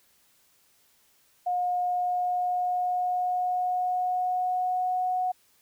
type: tone with pitch glide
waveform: sine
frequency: 718 to 734.4 Hz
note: F5 to F#5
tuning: +48 to -13 cents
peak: -24 dBFS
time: 1.46-5.32 s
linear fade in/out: 10 ms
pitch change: +39 cents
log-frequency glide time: 1.8-5.13 s
effects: white hiss -64 dBFS RMS until 5.61 s

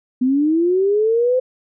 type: linear sweep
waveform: sine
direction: up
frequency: 246.9 to 517 Hz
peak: -13 dBFS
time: 0.21-1.4 s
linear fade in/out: 10 ms
effects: none

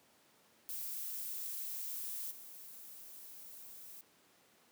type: noise with level steps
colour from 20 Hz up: violet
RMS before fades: -42 / -52 dBFS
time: 0.69-4.01 s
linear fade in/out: 0 ms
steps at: 2.3 s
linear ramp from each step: 20 ms
effects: pink hiss -67 dBFS RMS until 4.71 s + high-pass 200 Hz 12 dB/octave

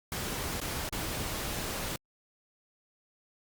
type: noise with dropouts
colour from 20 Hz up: pink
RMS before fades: -35 dBFS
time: 0.12-1.96 s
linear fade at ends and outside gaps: 1 ms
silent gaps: 0.602-0.615 / 0.89-0.925 s
effects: Opus 48 kbps

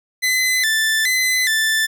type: tone with vibrato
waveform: sawtooth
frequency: 1890 Hz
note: A#6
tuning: 23 cents sharp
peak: -12 dBFS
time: 0.22-1.87 s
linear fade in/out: 20 ms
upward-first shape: square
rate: 1.2 Hz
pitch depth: 120 cents each way
effects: none

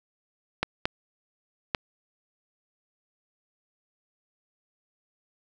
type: clicks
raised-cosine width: 0.3 ms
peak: -8 / -8 / -8 dBFS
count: 3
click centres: 0.63 / 0.855 / 1.748 s
effects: none

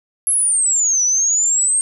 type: exponential two-way sweep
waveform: sine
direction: down then up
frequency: 11200 to 5860 to 8580 Hz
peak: -13 dBFS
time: 0.27-1.81 s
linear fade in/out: 0 ms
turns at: 1.03 s
effects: none

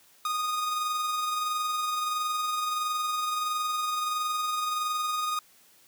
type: tone with amplitude modulation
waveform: 45% pulse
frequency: 1237 Hz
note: D#6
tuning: 10 cents flat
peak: -26 dBFS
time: 0.25-5.39 s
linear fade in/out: 2 ms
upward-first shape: sine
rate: 21.5 Hz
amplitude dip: 30%
effects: white hiss -59 dBFS RMS until 5.87 s + high-pass 100 Hz 12 dB/octave

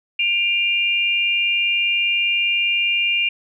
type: tone pair together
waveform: sine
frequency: 2400 / 2795 Hz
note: D7 / F7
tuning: +37 / +1 cents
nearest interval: minor third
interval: 264 cents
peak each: -19 dBFS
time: 0.19-3.29 s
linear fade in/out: 5 ms
effects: none

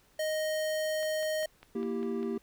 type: tone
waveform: square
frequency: 622.3 Hz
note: D#5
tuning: in tune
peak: -30 dBFS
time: 0.19-1.46 s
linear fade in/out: 5 ms
type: click train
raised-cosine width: 0.3 ms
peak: -33 dBFS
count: 7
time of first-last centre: 1.03-2.23 s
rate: 5 Hz
type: chord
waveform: triangle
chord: E diminished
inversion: second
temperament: equal with one note detuned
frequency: 233.1 / 331.5 / 392 Hz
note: Bb3 / E4 / G4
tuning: 0 / +10 / 0 cents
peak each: -32 / -37 / -32 dBFS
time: 1.75-2.38 s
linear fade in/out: 5 ms
effects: pink hiss -65 dBFS RMS until 2.42 s

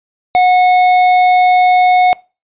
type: tone with tanh clipping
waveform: sine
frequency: 730 Hz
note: F#5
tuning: 24 cents flat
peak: -8 dBFS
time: 0.35-2.13 s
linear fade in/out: 0 ms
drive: 11 dB
effects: noise-tail reverb RT60 0.3 s tail -23 dB re dry + resampled to 8000 Hz

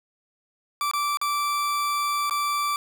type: tone with dropouts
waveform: 40% pulse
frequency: 1166 Hz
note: D6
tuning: 13 cents flat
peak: -22 dBFS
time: 0.81-2.76 s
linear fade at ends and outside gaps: 1 ms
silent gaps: 0.913-0.935 / 1.172-1.214 / 2.297-2.309 s
effects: none

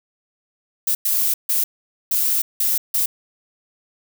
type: noise bursts at uneven times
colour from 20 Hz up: violet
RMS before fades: -19 dBFS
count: 6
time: 0.87-0.95 / 1.05-1.34 / 1.49-1.64 / 2.11-2.42 / 2.6-2.78 / 2.94-3.06 s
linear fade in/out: 5 ms
effects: none

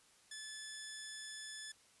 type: tone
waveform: 10% pulse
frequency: 1732 Hz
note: A6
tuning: 28 cents flat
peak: -37 dBFS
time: 0.31-1.72 s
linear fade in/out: 5 ms
effects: white hiss -67 dBFS RMS until 2 s + resampled to 24000 Hz

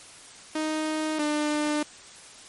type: tone pair in turn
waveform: sawtooth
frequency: 311.1 / 299.3 Hz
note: D#4 / D4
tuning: 0 / +33 cents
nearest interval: minor second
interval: 67 cents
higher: first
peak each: -22 / -20 dBFS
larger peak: second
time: 0.55-1.19 / 1.19-1.83 s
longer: neither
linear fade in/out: 5 ms
effects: white hiss -47 dBFS RMS until 2.48 s + MP3 48 kbps

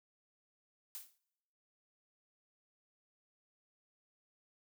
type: noise with exponential decay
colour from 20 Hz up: blue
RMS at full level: -42 dBFS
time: 0.95-1.18 s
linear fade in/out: 0 ms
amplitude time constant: 48 ms
effects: noise-tail reverb RT60 1.0 s tail -26 dB re dry

